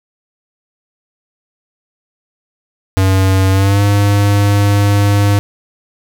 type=tone with pitch glide; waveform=square; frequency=95.3 to 101.55 Hz; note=G2 to G#2; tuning=-48 to -38 cents; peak=-9 dBFS; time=2.97-5.39 s; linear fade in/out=0 ms; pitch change=+110 cents; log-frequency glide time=3.51-3.82 s; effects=none